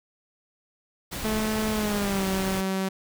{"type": "noise", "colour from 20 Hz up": "pink", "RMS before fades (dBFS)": -33, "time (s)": [1.11, 2.62], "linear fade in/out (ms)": 20}
{"type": "tone with pitch glide", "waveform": "sawtooth", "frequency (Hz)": [216.8, 190.93], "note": ["A3", "G3"], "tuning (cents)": [-25, -45], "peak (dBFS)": -21, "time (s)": [1.24, 2.89], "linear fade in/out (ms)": 10, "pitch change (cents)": -220, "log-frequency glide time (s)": [1.72, 2.26]}
{"effects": []}